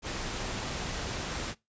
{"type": "noise", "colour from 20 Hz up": "pink", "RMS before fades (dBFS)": -35, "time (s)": [0.02, 1.55], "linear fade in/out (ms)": 50, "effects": ["noise-tail reverb RT60 0.2 s tail -21 dB re dry", "resampled to 16000 Hz"]}